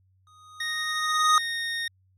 square tone with exponential growth, 1244.5 Hz, D#6, in tune, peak -16 dBFS, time 0.27-1.38 s, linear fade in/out 1 ms, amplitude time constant 240 ms
25% pulse tone with pitch glide, 1862 to 1850.2 Hz, A#6 to A#6, -2 to -13 cents, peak -24 dBFS, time 0.6-1.88 s, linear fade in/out 5 ms, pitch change -11 cents, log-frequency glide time 0.81-1.69 s
effects added 94 Hz sine -61 dBFS peak until 2.17 s + low-pass 9000 Hz 12 dB/octave

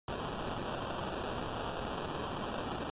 violet noise with sample-and-hold, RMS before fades -38 dBFS, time 0.08-2.9 s, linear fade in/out 2 ms, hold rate 2100 Hz, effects resampled to 8000 Hz

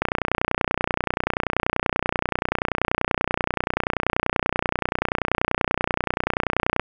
click train, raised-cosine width 0.5 ms, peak -5 dBFS, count 207, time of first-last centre 0.02-6.796 s, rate 30.4 Hz, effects none

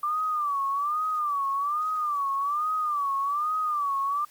sine tone with vibrato, 1174.7 Hz, D6, in tune, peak -24 dBFS, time 0.03-4.25 s, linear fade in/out 5 ms, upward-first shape sine, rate 1.2 Hz, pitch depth 120 cents each way, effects white hiss -56 dBFS RMS until 4.3 s + Opus 32 kbps

